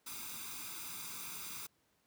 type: noise with comb filter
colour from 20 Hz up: white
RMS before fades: -45 dBFS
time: 0.06-1.67 s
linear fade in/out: 10 ms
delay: 0.82 ms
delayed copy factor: +0.75
effects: pink hiss -75 dBFS RMS until 2.06 s + high-pass 100 Hz 12 dB/octave